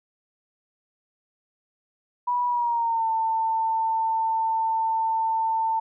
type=tone with pitch glide; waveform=sine; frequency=976 to 895 Hz; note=B5 to A5; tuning=-21 to +29 cents; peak=-21 dBFS; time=2.27-5.8 s; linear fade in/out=10 ms; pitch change=-150 cents; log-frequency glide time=2.47-3.08 s; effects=none